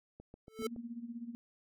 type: click train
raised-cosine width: 2 ms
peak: -37 dBFS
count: 5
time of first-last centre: 0.2-0.763 s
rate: 7.11 Hz
type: tone with exponential growth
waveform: square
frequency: 440 Hz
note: A4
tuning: in tune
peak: -32 dBFS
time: 0.47-0.67 s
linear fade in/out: 5 ms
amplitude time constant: 42 ms
type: tone with tremolo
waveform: sine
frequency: 235.1 Hz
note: A#3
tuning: 15 cents sharp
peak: -38 dBFS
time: 0.59-1.35 s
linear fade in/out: 0 ms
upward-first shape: sine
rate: 16 Hz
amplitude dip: 75%
effects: none